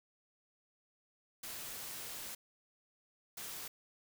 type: noise bursts at uneven times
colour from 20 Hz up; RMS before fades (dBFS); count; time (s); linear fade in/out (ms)
white; -45; 2; 1.43-2.35 / 3.37-3.68; 5
effects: none